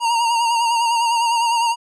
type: tone with vibrato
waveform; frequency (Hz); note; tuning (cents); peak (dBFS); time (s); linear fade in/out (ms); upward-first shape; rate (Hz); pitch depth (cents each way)
square; 932; A#5; -1; -16; 0-1.76; 50; sine; 9.9; 43
effects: resampled to 22050 Hz